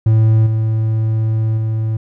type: tone with level steps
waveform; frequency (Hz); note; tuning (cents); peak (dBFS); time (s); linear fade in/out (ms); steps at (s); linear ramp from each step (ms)
triangle; 110.5; A2; +8; -6 / -11 / -13; 0.06-1.97; 5; 0.46 / 1.57; 10
effects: none